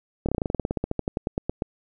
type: slowing click train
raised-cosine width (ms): 2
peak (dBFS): -11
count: 22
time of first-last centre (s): 0.26-1.621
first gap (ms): 27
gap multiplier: 1.08
effects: none